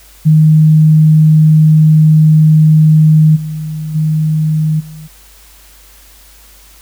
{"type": "tone with level steps", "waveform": "sine", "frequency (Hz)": 155.56, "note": "D#3", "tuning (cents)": 0, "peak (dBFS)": [-3, -17, -9, -27], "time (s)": [0.25, 5.08], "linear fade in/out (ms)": 20, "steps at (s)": [3.35, 3.94, 4.79], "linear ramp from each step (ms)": 20, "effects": ["added 50 Hz sine -42 dBFS peak until 6.81 s", "white hiss -42 dBFS RMS until 6.81 s"]}